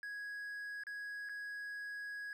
triangle tone with dropouts, 1661.2 Hz, G#6, in tune, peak -40 dBFS, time 0.03-2.33 s, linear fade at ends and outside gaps 1 ms, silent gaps 0.836-0.868 / 1.289-1.294 s, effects none

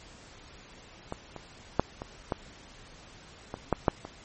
clicks, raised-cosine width 1 ms, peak -19 / -25 / -7 / -22 / -13 / -20 / -9 / -6 / -24 dBFS, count 9, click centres 1.124 / 1.363 / 1.796 / 2.019 / 2.322 / 3.541 / 3.727 / 3.882 / 4.051 s, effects pink hiss -51 dBFS RMS until 4.24 s + MP3 32 kbps

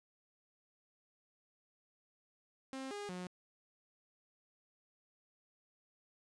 sawtooth tone with pitch steps, 265.8 / 409.5 / 180.9 Hz, C4 / G#4 / F#3, +27 / -24 / -39 cents, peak -38 dBFS, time 2.73-3.27 s, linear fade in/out 0 ms, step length 180 ms, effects resampled to 22050 Hz

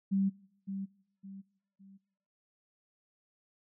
sine tone with echo, 194.8 Hz, G3, 11 cents flat, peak -26 dBFS, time 0.11-0.3 s, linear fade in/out 20 ms, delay 560 ms, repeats 3, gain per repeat -9 dB, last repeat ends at 1.98 s, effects noise-tail reverb RT60 0.9 s tail -24 dB re dry

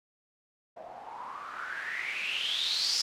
blue noise with low-pass filter sweep, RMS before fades -34 dBFS, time 0.76-3.02 s, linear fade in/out 10 ms, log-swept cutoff 630 to 5300 Hz, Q 8.2, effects none

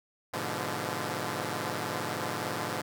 5% pulse chord, G# diminished seventh, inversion none, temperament equal with one note detuned, 103.83 / 123.47 / 146.83 / 171.81 Hz, G#2 / B2 / D3 / F3, 0 / 0 / 0 / -28 cents, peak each -26 dBFS, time 0.33-2.82 s, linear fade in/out 10 ms, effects none

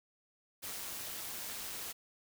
white noise with amplitude modulation, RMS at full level -40 dBFS, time 0.62-1.93 s, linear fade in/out 20 ms, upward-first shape sine, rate 203 Hz, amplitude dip 55%, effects none

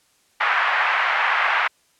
white band-pass noise, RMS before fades -20 dBFS, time 0.4-1.68 s, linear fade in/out 10 ms, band 800 to 2100 Hz, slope 24 dB/octave, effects white hiss -61 dBFS RMS until 1.99 s + low-pass 10000 Hz 12 dB/octave

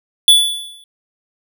square tone with exponential decay, 3451 Hz, A7, 34 cents flat, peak -3 dBFS, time 0.28-0.84 s, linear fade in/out 1 ms, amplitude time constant 120 ms, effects none

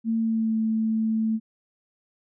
sine tone with pitch glide, 225.8 to 221.2 Hz, A3 to A3, +45 to +9 cents, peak -21 dBFS, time 0.04-1.4 s, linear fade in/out 50 ms, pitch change -36 cents, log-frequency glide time 0.18-0.57 s, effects none

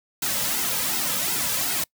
white noise with flanger, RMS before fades -25 dBFS, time 0.22-1.84 s, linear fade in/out 5 ms, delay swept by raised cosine 1.7 to 2.8 ms, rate 2.7 Hz, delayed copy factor -0.9, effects noise-tail reverb RT60 0.1 s tail -25 dB re dry

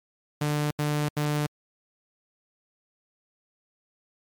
sawtooth tone bursts, 148.6 Hz, D3, 21 cents sharp, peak -20 dBFS, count 3, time 0.41-1.466 s, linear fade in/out 5 ms, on 300 ms, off 78 ms, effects MP3 96 kbps

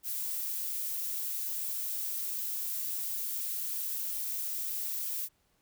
violet noise, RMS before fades -35 dBFS, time 0.03-5.29 s, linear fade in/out 50 ms, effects pink hiss -72 dBFS RMS until 5.61 s

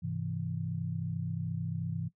sine chord, Ab augmented, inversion none, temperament equal with one note detuned, 101.98 / 130.81 / 164.81 Hz, Ab2 / C3 / E3, -31 / 0 / 0 cents, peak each -38 / -38 / -35 dBFS, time 0.02-2.09 s, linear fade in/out 20 ms, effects noise-tail reverb RT60 0.1 s tail -17 dB re dry

